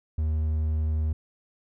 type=tone; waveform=triangle; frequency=77.78 Hz; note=D#2; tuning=in tune; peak=-21 dBFS; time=0.18-1.13 s; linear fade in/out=5 ms; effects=none